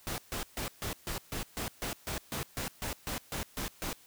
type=noise bursts; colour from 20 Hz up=pink; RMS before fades=-36 dBFS; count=16; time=0.07-3.93 s; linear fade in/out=0 ms; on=110 ms; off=140 ms; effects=white hiss -59 dBFS RMS until 4.06 s